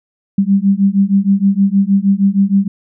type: beating tone pair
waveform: sine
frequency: 194 / 200.4 Hz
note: G3 / G3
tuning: -18 / +38 cents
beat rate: 6.4 Hz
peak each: -12 dBFS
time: 0.38-2.68 s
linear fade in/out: 5 ms
effects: none